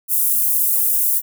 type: high-pass noise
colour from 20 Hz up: pink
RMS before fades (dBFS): -17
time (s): 0.08-1.22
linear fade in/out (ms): 50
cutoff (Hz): 11000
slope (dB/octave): 24
effects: none